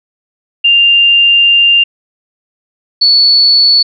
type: tone pair in turn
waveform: sine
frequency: 2794 / 4435 Hz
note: F7 / C#8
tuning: 0 / 0 cents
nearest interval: minor sixth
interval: 800 cents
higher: second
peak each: -4 dBFS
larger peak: neither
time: 0.64-1.84 / 3.01-3.83 s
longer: first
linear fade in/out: 10 ms
effects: none